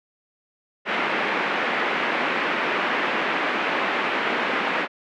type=band-pass noise; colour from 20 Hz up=white; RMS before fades=-24 dBFS; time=0.85-4.88 s; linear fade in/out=50 ms; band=210 to 2400 Hz; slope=24 dB/octave; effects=none